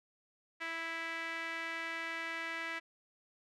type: tone with band-pass filter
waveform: sawtooth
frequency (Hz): 329.6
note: E4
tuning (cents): 0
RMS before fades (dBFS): -40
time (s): 0.6-2.8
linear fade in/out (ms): 20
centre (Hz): 2000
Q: 2.9
effects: none